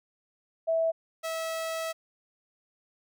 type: tone pair in turn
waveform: sine / sawtooth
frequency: 654 / 649.9 Hz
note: E5 / E5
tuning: -14 / -25 cents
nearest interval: unison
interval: 11 cents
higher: first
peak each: -23 / -27 dBFS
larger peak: first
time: 0.67-0.92 / 1.23-1.93 s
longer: second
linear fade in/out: 20 ms
effects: none